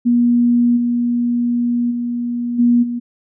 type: tone with level steps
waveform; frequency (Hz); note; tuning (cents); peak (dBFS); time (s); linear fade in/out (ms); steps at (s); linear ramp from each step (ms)
sine; 240; B3; -49; -10 / -14 / -18 / -9 / -19; 0.05-3; 20; 0.76 / 1.9 / 2.58 / 2.82; 20
effects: none